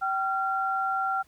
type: tone pair together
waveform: sine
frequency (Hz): 772 / 1375.5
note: G5 / F6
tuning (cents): -27 / -27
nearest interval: minor seventh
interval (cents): 1000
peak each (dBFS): -28 / -27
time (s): 0.01-1.23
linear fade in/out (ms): 20
effects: pink hiss -62 dBFS RMS until 1.27 s